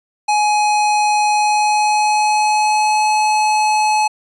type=tone with pitch glide; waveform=square; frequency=840 to 854.2 Hz; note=G#5 to G#5; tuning=+19 to +48 cents; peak=-13 dBFS; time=0.28-4.08 s; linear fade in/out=10 ms; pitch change=+29 cents; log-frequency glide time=1.31-3.09 s; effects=resampled to 22050 Hz